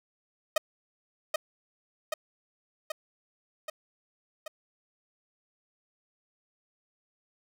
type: tone with echo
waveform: sawtooth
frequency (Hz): 622.3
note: D#5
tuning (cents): 0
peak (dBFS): -18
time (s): 0.56-0.58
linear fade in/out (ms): 5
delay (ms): 780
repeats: 5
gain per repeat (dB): -3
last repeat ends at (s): 4.48
effects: none